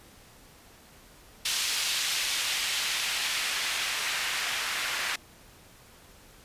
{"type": "noise with band-pass filter sweep", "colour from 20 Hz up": "white", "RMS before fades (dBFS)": -30, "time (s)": [1.45, 5.16], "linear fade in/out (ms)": 5, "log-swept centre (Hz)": [3600, 1800], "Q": 1, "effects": ["pink hiss -54 dBFS RMS until 6.44 s", "resampled to 32000 Hz"]}